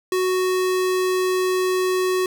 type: tone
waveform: square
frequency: 370 Hz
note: F#4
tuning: in tune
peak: -19 dBFS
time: 0.12-2.26 s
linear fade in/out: 2 ms
effects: none